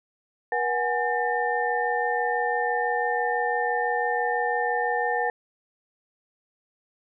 sine tone cluster, 480.2 / 742 / 828 / 1799 Hz, B4 / F#5 / G#5 / A6, -49 / +5 / -5 / +38 cents, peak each -28 dBFS, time 0.52-5.3 s, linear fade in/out 2 ms, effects none

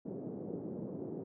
white band-pass noise, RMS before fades -42 dBFS, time 0.05-1.24 s, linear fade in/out 10 ms, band 140 to 420 Hz, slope 24 dB/octave, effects none

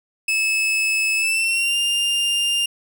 40% pulse tone with pitch glide, 2600 to 2803 Hz, E7 to F7, -24 to +6 cents, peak -17 dBFS, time 0.28-2.66 s, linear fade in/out 5 ms, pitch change +130 cents, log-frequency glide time 1.16-1.77 s, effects none

